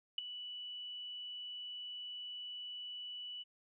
sine tone with ADSR envelope, 2960 Hz, F#7, in tune, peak -29 dBFS, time 0.18-3.44 s, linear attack 4 ms, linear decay 8 ms, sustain -14 dB, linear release 25 ms, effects none

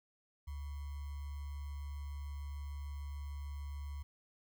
sine tone with sample-and-hold, 71.6 Hz, D2, 43 cents flat, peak -40 dBFS, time 0.47-4.03 s, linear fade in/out 10 ms, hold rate 1050 Hz, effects none

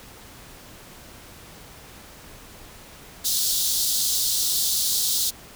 pink high-pass noise, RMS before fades -23 dBFS, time 3.24-5.31 s, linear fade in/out 20 ms, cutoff 3600 Hz, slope 48 dB/octave, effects pink hiss -45 dBFS RMS until 5.55 s

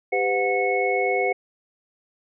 sine tone cluster, 395.7 / 504 / 727 / 2197 Hz, G4 / B4 / F#5 / C#7, +16 / +35 / -31 / -16 cents, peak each -25 dBFS, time 0.12-1.33 s, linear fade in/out 10 ms, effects none

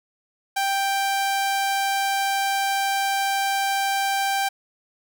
sawtooth tone, 786 Hz, G5, 4 cents sharp, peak -17 dBFS, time 0.56-4.49 s, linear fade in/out 10 ms, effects none

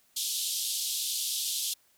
pink band-pass noise, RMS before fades -32 dBFS, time 0.16-1.74 s, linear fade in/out 10 ms, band 3200 to 14000 Hz, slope 48 dB/octave, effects white hiss -66 dBFS RMS until 1.97 s

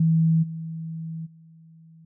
sine tone with level steps, 162.3 Hz, E3, 27 cents flat, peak -16 / -30 / -47 dBFS, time 0-2.05 s, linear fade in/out 5 ms, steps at 0.42 / 1.25 s, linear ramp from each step 20 ms, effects none

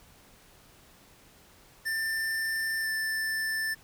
square tone with pitch glide, 1786 to 1767.5 Hz, A6 to A6, +25 to +7 cents, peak -29 dBFS, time 1.85-3.75 s, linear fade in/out 20 ms, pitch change -18 cents, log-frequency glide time 2.8-2.89 s, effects pink hiss -57 dBFS RMS until 3.83 s

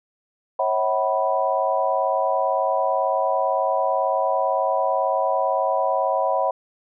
sine tone cluster, 546 / 644 / 753 / 984 Hz, C#5 / E5 / F#5 / B5, -26 / -41 / +30 / -7 cents, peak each -24 dBFS, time 0.59-6.51 s, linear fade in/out 5 ms, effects none

